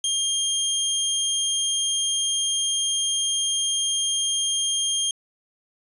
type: tone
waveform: 20% pulse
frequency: 3211 Hz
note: G7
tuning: 41 cents sharp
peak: -16 dBFS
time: 0.04-5.11 s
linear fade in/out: 2 ms
effects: resampled to 24000 Hz